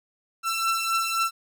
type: beating tone pair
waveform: sawtooth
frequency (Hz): 1340 / 1343.8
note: E6 / E6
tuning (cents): +28 / +33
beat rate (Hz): 3.8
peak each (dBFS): -21 / -25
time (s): 0.43-1.31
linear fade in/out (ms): 50
effects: none